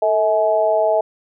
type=tone with amplitude modulation; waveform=sine; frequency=644 Hz; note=E5; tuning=41 cents flat; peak=-9 dBFS; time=0.02-1.01 s; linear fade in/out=5 ms; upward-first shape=sine; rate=201 Hz; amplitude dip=95%; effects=none